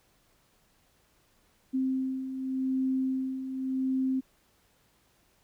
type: beating tone pair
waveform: sine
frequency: 261.6 / 262.47 Hz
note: C4 / C4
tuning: 0 / +6 cents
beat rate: 0.87 Hz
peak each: -35 / -28 dBFS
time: 1.73-4.21 s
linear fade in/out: 20 ms
effects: pink hiss -67 dBFS RMS until 5.43 s